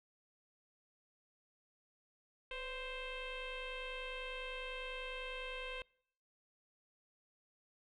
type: tone with frequency modulation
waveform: sine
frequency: 1568 Hz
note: G6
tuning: in tune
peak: -40 dBFS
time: 2.51-5.82 s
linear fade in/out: 2 ms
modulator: 531 Hz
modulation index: 3.1
effects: noise-tail reverb RT60 0.6 s tail -25 dB re dry + tanh soft clip ceiling -38 dBFS